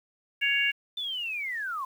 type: harmonic tone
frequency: 558 Hz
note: C#5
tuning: 11 cents sharp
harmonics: 3 / 4 / 5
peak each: -29 / -27 / -26 dBFS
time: 0.41-0.72 s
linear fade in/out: 20 ms
type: linear sweep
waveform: sine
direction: down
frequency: 3564 to 1009 Hz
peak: -30 dBFS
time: 0.97-1.85 s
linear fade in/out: 5 ms
effects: 9-bit